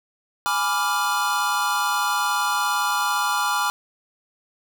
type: chord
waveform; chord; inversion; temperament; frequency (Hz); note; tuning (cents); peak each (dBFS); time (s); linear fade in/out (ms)
square; G# diminished seventh; none; equal; 830.6 / 987.8 / 1174.7 / 1396.9; G#5 / B5 / D6 / F6; 0 / 0 / 0 / 0; -28 / -27 / -26 / -26; 0.46-3.7; 0
effects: none